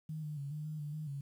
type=tone with pitch steps; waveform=sine; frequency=156.1 / 150.8 / 140.6 / 151.5 / 154.2 / 147.6 / 154.4 / 140 Hz; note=D#3 / D3 / C#3 / D#3 / D#3 / D3 / D#3 / C#3; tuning=+6 / +46 / +25 / -46 / -15 / +9 / -13 / +18 cents; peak=-38 dBFS; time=0.09-1.21 s; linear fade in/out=5 ms; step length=140 ms; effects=11-bit